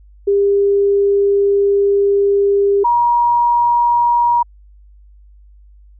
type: tone pair in turn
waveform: sine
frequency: 400.7 / 953 Hz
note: G4 / A#5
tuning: +38 / +38 cents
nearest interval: octave + minor third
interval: 1500 cents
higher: second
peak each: -10 dBFS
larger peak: neither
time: 0.27-2.84 / 2.84-4.43 s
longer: first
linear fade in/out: 10 ms
effects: added 50 Hz sine -41 dBFS peak until 5.99 s